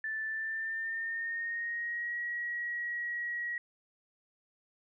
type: tone with pitch glide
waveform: sine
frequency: 1760 to 1908.2 Hz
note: A6 to A#6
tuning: 0 to +40 cents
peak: -33 dBFS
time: 0.04-3.58 s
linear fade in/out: 2 ms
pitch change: +140 cents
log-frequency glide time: 0.26-2.18 s
effects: none